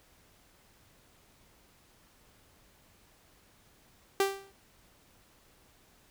sawtooth tone with exponential decay, 392 Hz, G4, in tune, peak -18 dBFS, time 4.2-4.52 s, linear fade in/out 2 ms, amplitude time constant 69 ms, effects pink hiss -63 dBFS RMS until 6.1 s

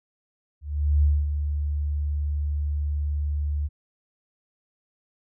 sine tone with ADSR envelope, 73.42 Hz, D2, in tune, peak -15 dBFS, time 0.61-3.69 s, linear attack 420 ms, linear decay 230 ms, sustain -8 dB, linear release 33 ms, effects none

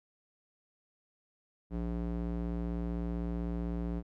square tone with band-pass filter, 57.9 Hz, A#1, 11 cents flat, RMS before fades -35 dBFS, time 1.7-4.03 s, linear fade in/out 50 ms, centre 220 Hz, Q 0.83, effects none

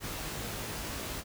pink noise with comb filter, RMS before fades -38 dBFS, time 0-1.24 s, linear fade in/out 50 ms, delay 19 ms, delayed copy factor +0.55, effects none

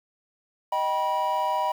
triangle chord, Eb augmented, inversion none, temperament just, 622.3 / 777.8 / 972.3 Hz, Eb5 / G5 / B5, 0 / -14 / -27 cents, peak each -28 / -27 / -23 dBFS, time 0.72-1.72 s, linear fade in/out 5 ms, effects 8-bit

